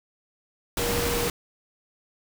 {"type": "tone in noise", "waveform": "sine", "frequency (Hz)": 475, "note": "A#4", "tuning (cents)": 33, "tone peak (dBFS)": -28, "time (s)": [0.79, 1.28], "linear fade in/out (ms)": 2, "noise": "pink", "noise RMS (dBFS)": -27, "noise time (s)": [0.77, 1.3], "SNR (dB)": -4, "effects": []}